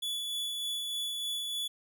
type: tone with tremolo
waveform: 45% pulse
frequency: 3431 Hz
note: A7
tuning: 44 cents flat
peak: -32 dBFS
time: 0.02-1.68 s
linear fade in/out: 10 ms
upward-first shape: sine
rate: 3.3 Hz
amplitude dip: 25%
effects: none